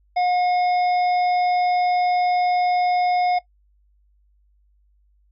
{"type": "harmonic tone", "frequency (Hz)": 720, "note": "F#5", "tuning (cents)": -47, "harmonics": [1, 3, 5, 7], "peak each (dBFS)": [-17, -30, -42, -38], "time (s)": [0.16, 3.39], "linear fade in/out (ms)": 10, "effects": ["noise-tail reverb RT60 0.1 s tail -17 dB re dry", "added 50 Hz sine -57 dBFS peak until 5.31 s"]}